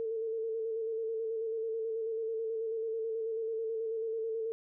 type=tone with vibrato; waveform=sine; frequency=448.4 Hz; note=A4; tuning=33 cents sharp; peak=-32 dBFS; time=0-4.52 s; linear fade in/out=0 ms; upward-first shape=square; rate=9.2 Hz; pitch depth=26 cents each way; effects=none